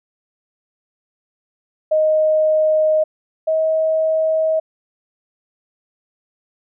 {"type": "tone pair in turn", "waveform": "sine", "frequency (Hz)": [622.3, 635.7], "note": ["D#5", "D#5"], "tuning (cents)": [0, 37], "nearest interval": "unison", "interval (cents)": 37, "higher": "second", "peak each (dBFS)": [-12, -14], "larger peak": "first", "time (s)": [[1.91, 3.04], [3.47, 4.6]], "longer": "neither", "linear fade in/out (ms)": 10, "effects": []}